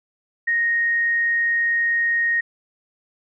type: tone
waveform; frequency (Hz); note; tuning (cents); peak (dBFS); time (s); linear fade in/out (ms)
sine; 1864.7; A#6; 0; -17; 0.47-2.41; 10
effects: none